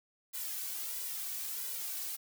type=noise with flanger; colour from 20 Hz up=blue; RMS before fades=-39 dBFS; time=0.33-2.17 s; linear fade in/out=20 ms; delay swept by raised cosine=2 to 2.69 ms; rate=1.5 Hz; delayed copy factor=+1; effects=none